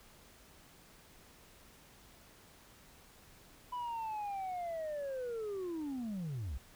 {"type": "linear sweep", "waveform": "sine", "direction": "down", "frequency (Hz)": [997, 54.9], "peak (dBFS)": -34, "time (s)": [3.72, 6.58], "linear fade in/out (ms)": 10, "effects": ["tanh soft clip ceiling -36 dBFS", "pink hiss -60 dBFS RMS until 6.75 s"]}